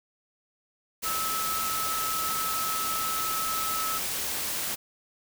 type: tone in noise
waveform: sine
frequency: 1300 Hz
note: E6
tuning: 24 cents flat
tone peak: -30 dBFS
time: 1.04-3.99 s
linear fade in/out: 20 ms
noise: white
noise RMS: -31 dBFS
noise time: 1.02-4.76 s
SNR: -2 dB
effects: none